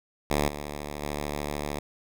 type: tone with level steps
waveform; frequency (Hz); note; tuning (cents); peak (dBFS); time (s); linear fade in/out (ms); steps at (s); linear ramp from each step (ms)
5% pulse; 73.42; D2; 0; -12 / -23 / -19; 0.3-1.79; 5; 0.48 / 1.02; 10
effects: none